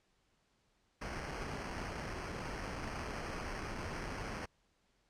pink noise with sample-and-hold, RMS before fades -42 dBFS, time 1.01-4.46 s, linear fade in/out 10 ms, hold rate 3675 Hz, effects pink hiss -75 dBFS RMS until 5.09 s + low-pass 7000 Hz 12 dB/octave

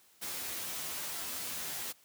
white noise with comb filter, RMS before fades -39 dBFS, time 0.21-1.93 s, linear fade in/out 20 ms, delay 12 ms, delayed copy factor +0.65, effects white hiss -64 dBFS RMS until 2.04 s + high-pass 80 Hz 12 dB/octave

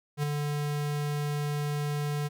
square tone with ADSR envelope, 146.83 Hz, D3, in tune, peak -25 dBFS, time 0.17-2.29 s, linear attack 61 ms, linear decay 8 ms, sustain -4 dB, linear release 25 ms, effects none

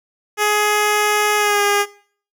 10% pulse tone with pitch glide, 419.3 to 407.6 Hz, G#4 to G#4, +17 to -32 cents, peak -6 dBFS, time 0.37-1.86 s, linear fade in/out 50 ms, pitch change -49 cents, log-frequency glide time 1.37-1.62 s, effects noise-tail reverb RT60 0.5 s tail -20 dB re dry

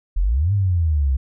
sine exponential two-way sweep, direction up then down, 38 to 103.83 to 63.9 Hz, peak -15 dBFS, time 0.16-1.17 s, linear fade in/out 10 ms, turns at 0.53 s, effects none

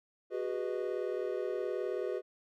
triangle chord, G# minor seventh, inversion third, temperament equal with one note detuned, 370 / 408.9 / 493.9 / 622.3 Hz, F#4 / G#4 / B4 / D#5, 0 / -27 / 0 / 0 cents, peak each -35 / -36 / -36 / -40 dBFS, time 0.3-2.22 s, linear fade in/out 50 ms, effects none

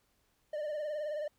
triangle tone with vibrato, 601 Hz, D5, 40 cents sharp, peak -32 dBFS, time 0.53-1.28 s, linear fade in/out 5 ms, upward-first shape triangle, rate 19 Hz, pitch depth 69 cents each way, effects pink hiss -74 dBFS RMS until 1.38 s

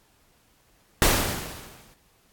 pink noise with exponential decay, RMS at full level -17 dBFS, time 1.02-1.94 s, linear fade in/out 1 ms, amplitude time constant 200 ms, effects pink hiss -62 dBFS RMS until 2.32 s + AAC 64 kbps

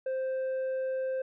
sine tone with tanh clipping, 523.3 Hz, C5, in tune, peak -30 dBFS, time 0.06-1.22 s, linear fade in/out 5 ms, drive 4 dB, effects none

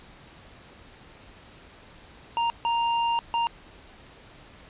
square tone bursts at uneven times, 932.3 Hz, A#5, in tune, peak -23 dBFS, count 3, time 2.37-2.5 / 2.65-3.19 / 3.34-3.47 s, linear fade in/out 0 ms, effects pink hiss -50 dBFS RMS until 4.69 s + resampled to 8000 Hz

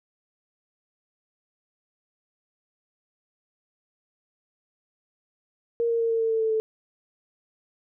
sine tone with pitch steps, 466.6 / 462.6 / 458.6 / 454.6 / 450.7 / 446.8 / 443 / 439.1 Hz, A#4 / A#4 / A#4 / A#4 / A4 / A4 / A4 / A4, +2 / -13 / -28 / -43 / +42 / +27 / +12 / -4 cents, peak -21 dBFS, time 5.8-6.6 s, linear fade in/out 0 ms, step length 100 ms, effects none

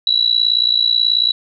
sine tone with amplitude modulation, 3921 Hz, B7, 13 cents flat, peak -8 dBFS, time 0.07-1.32 s, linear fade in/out 2 ms, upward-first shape sine, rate 58.4 Hz, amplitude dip 90%, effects none

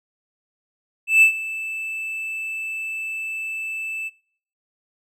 triangle tone with ADSR envelope, 2637 Hz, E7, in tune, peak -7 dBFS, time 1.07-4.1 s, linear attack 150 ms, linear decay 96 ms, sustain -18 dB, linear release 29 ms, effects noise-tail reverb RT60 0.6 s tail -24 dB re dry

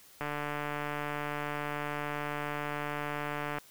click train, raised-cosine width 0.5 ms, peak -20 dBFS, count 497, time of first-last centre 0.21-3.584 s, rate 147 Hz, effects white hiss -57 dBFS RMS until 3.7 s

